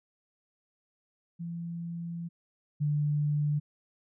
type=tone pair in turn; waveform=sine; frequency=169.4 / 147.86 Hz; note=E3 / D3; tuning=+48 / +12 cents; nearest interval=major second; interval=236 cents; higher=first; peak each=-34 / -25 dBFS; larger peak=second; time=1.39-2.29 / 2.8-3.6 s; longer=first; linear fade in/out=20 ms; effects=none